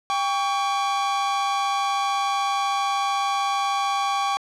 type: tone pair together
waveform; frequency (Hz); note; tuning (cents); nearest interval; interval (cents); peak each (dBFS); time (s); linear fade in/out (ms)
45% pulse; 795.8 / 1129; G5 / C#6; +26 / +31; tritone; 605; -24; 0.1-4.37; 0
effects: low-pass 6000 Hz 12 dB/octave